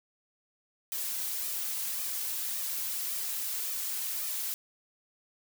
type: noise with flanger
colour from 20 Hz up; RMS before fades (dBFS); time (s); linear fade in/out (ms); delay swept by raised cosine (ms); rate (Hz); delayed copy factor
blue; -34; 0.92-4.54; 0; 1.6 to 4; 1.8; +0.55
effects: none